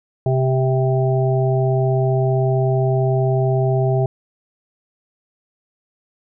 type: harmonic tone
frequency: 130.81 Hz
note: C3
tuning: in tune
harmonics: 1 / 3 / 5 / 6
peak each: -16 / -21 / -23 / -28 dBFS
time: 0.26-4.06 s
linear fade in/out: 2 ms
effects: none